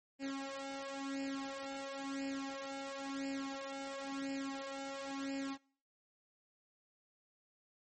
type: tone with flanger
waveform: sawtooth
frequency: 273.4 Hz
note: C#4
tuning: 24 cents flat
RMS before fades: -42 dBFS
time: 0.19-5.58 s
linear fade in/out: 50 ms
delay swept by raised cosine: 0.4 to 2.3 ms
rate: 0.97 Hz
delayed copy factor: +0.85
effects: noise-tail reverb RT60 0.5 s tail -24 dB re dry + MP3 32 kbps